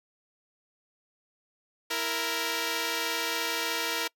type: tone pair together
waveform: 5% pulse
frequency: 329.7 / 466.2 Hz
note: E4 / A#4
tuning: 0 / 0 cents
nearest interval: tritone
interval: 600 cents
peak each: -22 / -18 dBFS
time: 1.9-4.08 s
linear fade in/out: 10 ms
effects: noise-tail reverb RT60 0.1 s tail -25 dB re dry